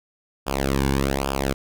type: tone with flanger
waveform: sawtooth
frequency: 68.1 Hz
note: C#2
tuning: 30 cents flat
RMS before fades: -23 dBFS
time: 0.46-1.54 s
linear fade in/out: 20 ms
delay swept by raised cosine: 0.49 to 1.59 ms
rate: 1.2 Hz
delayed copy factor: -0.85
effects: none